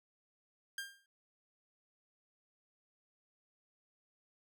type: tone with exponential decay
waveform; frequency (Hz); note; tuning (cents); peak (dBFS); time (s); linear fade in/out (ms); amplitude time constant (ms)
sawtooth; 1600; G6; +35; -33; 0.78-1.06; 2; 59
effects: none

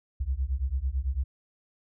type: beating tone pair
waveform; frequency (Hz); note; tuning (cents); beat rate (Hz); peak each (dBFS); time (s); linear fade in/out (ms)
sine; 61.74 / 70.74; B1 / C#2; 0 / +36; 9; -29; 0.2-1.24; 10
effects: none

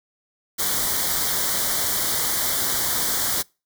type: band-stop noise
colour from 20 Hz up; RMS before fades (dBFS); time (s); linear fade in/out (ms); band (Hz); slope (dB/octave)
white; -23; 0.58-3.43; 20; 2200 to 3100; 96
effects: noise-tail reverb RT60 0.3 s tail -26 dB re dry

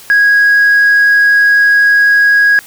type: tone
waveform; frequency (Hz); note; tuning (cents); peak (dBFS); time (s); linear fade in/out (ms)
sine; 1652; G#6; -10; -3; 0.1-2.59; 0
effects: tanh soft clip ceiling -3 dBFS + white hiss -36 dBFS RMS until 2.66 s

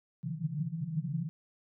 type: band-pass noise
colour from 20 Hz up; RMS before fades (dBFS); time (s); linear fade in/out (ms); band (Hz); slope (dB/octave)
pink; -35; 0.23-1.29; 0; 140 to 170; 96
effects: none

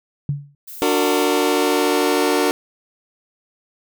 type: tone with exponential decay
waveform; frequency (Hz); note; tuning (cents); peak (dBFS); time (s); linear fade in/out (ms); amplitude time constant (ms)
sine; 143; D3; -46; -15; 0.29-0.55; 2; 56
type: noise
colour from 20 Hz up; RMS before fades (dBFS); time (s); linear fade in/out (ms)
violet; -35; 0.67-1.25; 10
type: chord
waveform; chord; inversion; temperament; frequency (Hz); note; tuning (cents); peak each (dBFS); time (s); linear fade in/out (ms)
sawtooth; D augmented; none; just; 293.7 / 367.1 / 458.9; D4 / F#4 / A#4; 0 / -14 / -27; -16; 0.82-2.51; 0
effects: none

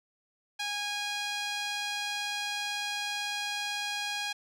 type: tone with band-pass filter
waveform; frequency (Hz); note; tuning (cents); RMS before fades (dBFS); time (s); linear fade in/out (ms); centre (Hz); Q
sawtooth; 822; G#5; -18; -34; 0.59-4.33; 10; 3600; 0.99
effects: none

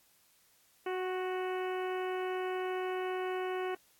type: harmonic tone with a mistuned harmonic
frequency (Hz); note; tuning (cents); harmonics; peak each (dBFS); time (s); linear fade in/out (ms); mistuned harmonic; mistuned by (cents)
370.3; F#4; +1; 1 / 2 / 3 / 4 / 5 / 6 / 7 / 8; -34 / -40 / -44 / -46 / -48 / -50 / -51 / -52; 0.86-3.75; 5; 3; -19
effects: white hiss -67 dBFS RMS until 3.99 s + AAC 64 kbps

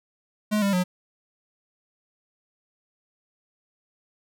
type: tone with pitch steps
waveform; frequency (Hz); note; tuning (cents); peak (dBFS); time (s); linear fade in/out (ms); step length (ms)
square; 211.6 / 199 / 181.2; G#3 / G3 / F#3; +33 / +26 / -36; -21; 0.51-0.84; 20; 110
effects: none

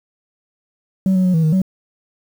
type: tone with pitch steps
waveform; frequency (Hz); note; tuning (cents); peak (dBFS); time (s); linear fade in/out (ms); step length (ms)
sine; 189.9 / 185.5 / 182.6 / 161.9 / 156.4 / 188.5; F#3 / F#3 / F#3 / E3 / D#3 / F#3; +45 / +5 / -23 / -31 / +9 / +32; -9; 1.06-1.618; 2; 93
effects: tanh soft clip ceiling -11 dBFS + 7-bit

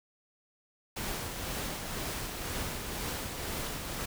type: noise with tremolo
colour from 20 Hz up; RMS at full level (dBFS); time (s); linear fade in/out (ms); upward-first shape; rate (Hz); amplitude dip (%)
pink; -35; 0.96-4.06; 10; triangle; 2; 40
effects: none

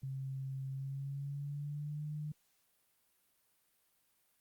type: tone with pitch glide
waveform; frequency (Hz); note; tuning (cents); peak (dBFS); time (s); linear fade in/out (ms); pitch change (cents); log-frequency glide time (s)
sine; 134.2 to 150.63; C3 to D3; +44 to +44; -38; 0.03-2.32; 5; +200; 0.7-2.07
effects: white hiss -75 dBFS RMS until 4.4 s + Opus 48 kbps

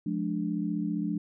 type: chord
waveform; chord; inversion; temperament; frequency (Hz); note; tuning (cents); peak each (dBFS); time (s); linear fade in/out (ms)
sine; D diminished; first; just; 176.2 / 211.4 / 293.7; F3 / Ab3 / D4; +16 / +31 / 0; -32; 0.06-1.18; 5
effects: none

